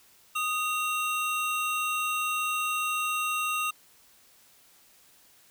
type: tone pair together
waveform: square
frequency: 1240.9 / 2741 Hz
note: D#6 / F7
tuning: -5 / -33 cents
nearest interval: octave + major second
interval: 1372 cents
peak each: -30 / -31 dBFS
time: 0.35-3.71 s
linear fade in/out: 10 ms
effects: white hiss -59 dBFS RMS until 5.5 s